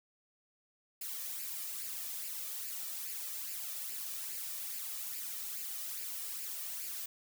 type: noise with flanger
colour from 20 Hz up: blue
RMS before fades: -41 dBFS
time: 1.01-7.06 s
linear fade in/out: 5 ms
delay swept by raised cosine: 0.41 to 1.71 ms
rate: 2.4 Hz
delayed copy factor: +0.55
effects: none